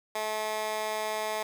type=tone with high-pass filter; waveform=15% pulse; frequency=215.8 Hz; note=A3; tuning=33 cents flat; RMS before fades=-32 dBFS; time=0.15-1.43 s; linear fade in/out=5 ms; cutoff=690 Hz; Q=1.1; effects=9-bit